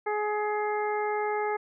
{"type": "harmonic tone", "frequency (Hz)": 420.5, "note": "G#4", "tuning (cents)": 22, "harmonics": [1, 2, 3, 4, 5], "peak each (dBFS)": [-29, -30, -37, -40, -38], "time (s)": [0.06, 1.57], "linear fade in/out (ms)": 10, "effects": []}